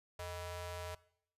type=ring-modulated tone; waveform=sawtooth; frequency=354.1 Hz; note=F4; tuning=24 cents sharp; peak=-35 dBFS; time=0.19-0.95 s; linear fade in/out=5 ms; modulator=270 Hz; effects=noise-tail reverb RT60 0.7 s tail -21 dB re dry + resampled to 32000 Hz